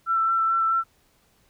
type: tone with vibrato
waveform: sine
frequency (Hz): 1339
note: E6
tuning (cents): +27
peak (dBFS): -19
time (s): 0.06-0.84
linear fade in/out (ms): 50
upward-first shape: sine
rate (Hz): 4.6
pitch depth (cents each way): 14
effects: pink hiss -63 dBFS RMS until 1.49 s